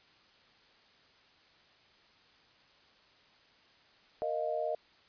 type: chord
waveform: sine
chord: Bb suspended fourth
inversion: none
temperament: equal with one note detuned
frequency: 466.2 / 620.1 / 698.5 Hz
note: Bb4 / Eb5 / F5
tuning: 0 / -6 / 0 cents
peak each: -38 / -33 / -37 dBFS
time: 4.22-4.75 s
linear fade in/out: 0 ms
effects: white hiss -63 dBFS RMS until 5.08 s + resampled to 11025 Hz